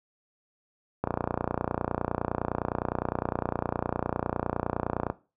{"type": "click train", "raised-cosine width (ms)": 1, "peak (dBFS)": -12, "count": 122, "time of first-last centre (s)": [1.04, 5.1], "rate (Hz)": 29.8, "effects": ["noise-tail reverb RT60 0.3 s tail -17 dB re dry", "high-pass 60 Hz 12 dB/octave"]}